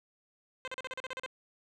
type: tone bursts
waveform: 10% pulse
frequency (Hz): 518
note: C5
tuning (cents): -17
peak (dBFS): -28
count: 10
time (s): 0.65-1.262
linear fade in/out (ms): 0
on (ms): 27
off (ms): 38
effects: low-pass 5000 Hz 12 dB/octave